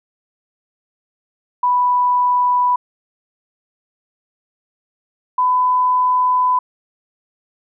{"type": "tone pair in turn", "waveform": "sine", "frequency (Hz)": [987.8, 1002.7], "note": ["B5", "B5"], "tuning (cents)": [0, 26], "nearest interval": "unison", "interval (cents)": 26, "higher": "second", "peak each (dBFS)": -12, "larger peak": "neither", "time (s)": [[1.63, 2.76], [5.38, 6.59]], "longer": "second", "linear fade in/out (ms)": 5, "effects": []}